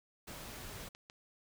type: noise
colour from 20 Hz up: pink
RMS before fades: -47 dBFS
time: 0.27-0.89 s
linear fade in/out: 10 ms
type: click train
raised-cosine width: 0.2 ms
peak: -34 dBFS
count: 3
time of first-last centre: 0.8-1.099 s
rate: 6.69 Hz
effects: none